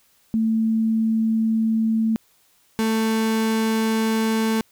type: tone pair in turn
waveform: sine / 35% pulse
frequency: 222.7 / 221.9 Hz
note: A3 / A3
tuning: +21 / +15 cents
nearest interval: unison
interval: 6 cents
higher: first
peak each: -17 / -17 dBFS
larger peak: neither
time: 0.34-2.16 / 2.79-4.61 s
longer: neither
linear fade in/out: 0 ms
effects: white hiss -60 dBFS RMS until 4.71 s